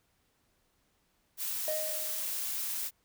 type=noise; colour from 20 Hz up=blue; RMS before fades=-35 dBFS; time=1.37-2.91 s; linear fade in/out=50 ms
type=tone with exponential decay; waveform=triangle; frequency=621 Hz; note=D#5; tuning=3 cents flat; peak=-28 dBFS; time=1.68-2.51 s; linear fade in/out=1 ms; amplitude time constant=180 ms
effects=pink hiss -73 dBFS RMS until 3.04 s